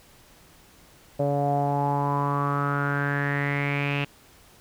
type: tone with low-pass filter sweep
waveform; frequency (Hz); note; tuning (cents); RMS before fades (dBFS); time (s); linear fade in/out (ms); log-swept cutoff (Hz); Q
sawtooth; 142.4; C#3; +47; -25; 1.19-4.05; 10; 600 to 2700; 7.3
effects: pink hiss -54 dBFS RMS until 4.6 s